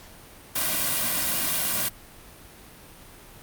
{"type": "noise with comb filter", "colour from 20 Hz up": "white", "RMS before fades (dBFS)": -25, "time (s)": [0.55, 1.89], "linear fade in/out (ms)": 10, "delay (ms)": 2.3, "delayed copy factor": -0.75, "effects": ["pink hiss -47 dBFS RMS until 3.42 s", "Opus 48 kbps"]}